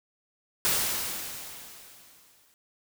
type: noise with exponential decay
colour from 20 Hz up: white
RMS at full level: -24 dBFS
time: 0.65-2.54 s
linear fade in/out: 0 ms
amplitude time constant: 410 ms
effects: none